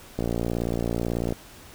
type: click train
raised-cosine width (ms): 2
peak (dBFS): -13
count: 67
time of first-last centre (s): 0.19-1.324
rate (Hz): 58.2
effects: pink hiss -47 dBFS RMS until 1.74 s